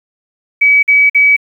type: tone bursts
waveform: sine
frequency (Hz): 2279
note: C#7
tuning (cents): +47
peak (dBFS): -5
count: 3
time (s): 0.61-1.366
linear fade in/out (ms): 10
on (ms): 220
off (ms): 48
effects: 7-bit